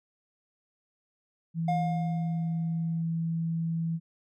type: tone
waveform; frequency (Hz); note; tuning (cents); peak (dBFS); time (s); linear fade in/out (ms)
sine; 164.81; E3; 0; -27; 1.54-4; 50
type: tone with exponential decay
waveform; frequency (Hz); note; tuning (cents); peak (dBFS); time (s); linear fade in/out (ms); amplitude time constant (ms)
triangle; 711; F5; +31; -23; 1.68-3.02; 5; 290
effects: none